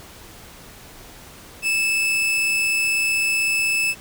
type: tone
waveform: 40% pulse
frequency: 2622 Hz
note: E7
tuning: 10 cents flat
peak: -17 dBFS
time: 1.62-3.95 s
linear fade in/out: 50 ms
effects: pink hiss -43 dBFS RMS until 4 s